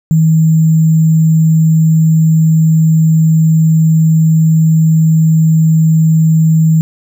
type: tone with sample-and-hold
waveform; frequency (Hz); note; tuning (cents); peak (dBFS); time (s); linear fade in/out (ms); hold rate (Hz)
sine; 159.8; D#3; +47; -5; 0.11-6.81; 0; 7350
effects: none